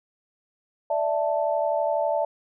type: chord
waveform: sine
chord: D suspended second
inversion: none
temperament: equal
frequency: 587.3 / 659.3 / 880 Hz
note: D5 / E5 / A5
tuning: 0 / 0 / 0 cents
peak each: -25 / -25 / -28 dBFS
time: 0.9-2.25 s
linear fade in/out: 5 ms
effects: none